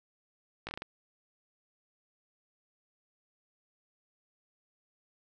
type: slowing click train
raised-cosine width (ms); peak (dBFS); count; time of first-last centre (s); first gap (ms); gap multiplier
0.3; -22; 6; 0.67-0.821; 18; 1.26
effects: none